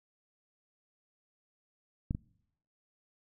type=clicks; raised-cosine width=5 ms; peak=-19 / -22 dBFS; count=2; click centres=2.109 / 2.149 s; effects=noise-tail reverb RT60 0.8 s tail -26 dB re dry